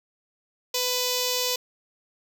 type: tone with notch filter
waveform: 5% pulse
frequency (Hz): 498.9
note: B4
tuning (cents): +17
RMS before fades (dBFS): -26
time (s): 0.74-1.56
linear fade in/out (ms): 5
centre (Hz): 1600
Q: 0.61
effects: none